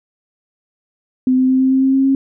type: tone with pitch steps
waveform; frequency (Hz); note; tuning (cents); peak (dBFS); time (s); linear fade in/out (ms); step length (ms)
sine; 256.6 / 258.5 / 260.5 / 262.4 / 264.4 / 266.4 / 268.4 / 270.4; C4 / C4 / C4 / C4 / C4 / C4 / C4 / C#4; -34 / -21 / -7 / +5 / +18 / +31 / +44 / -43; -10; 1.27-2.15; 2; 110
effects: none